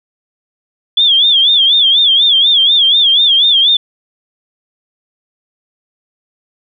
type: tone with vibrato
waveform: sine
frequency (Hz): 3391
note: G#7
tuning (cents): +35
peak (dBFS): -6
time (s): 0.97-3.77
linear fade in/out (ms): 5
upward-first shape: sine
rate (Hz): 4.1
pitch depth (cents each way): 130
effects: none